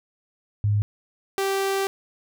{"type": "tone pair in turn", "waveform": ["sine", "sawtooth"], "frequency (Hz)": [103.7, 390.2], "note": ["G#2", "G4"], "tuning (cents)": [-2, -8], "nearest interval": "octave + major seventh", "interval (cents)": 2294, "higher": "second", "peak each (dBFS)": -18, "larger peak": "neither", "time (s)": [[0.64, 0.82], [1.38, 1.87]], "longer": "second", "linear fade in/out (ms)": 0, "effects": []}